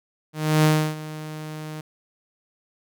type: tone with ADSR envelope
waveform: sawtooth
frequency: 154.6 Hz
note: D#3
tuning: 11 cents flat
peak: -10 dBFS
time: 0.33-1.81 s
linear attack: 310 ms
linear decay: 310 ms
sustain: -18 dB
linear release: 4 ms
effects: none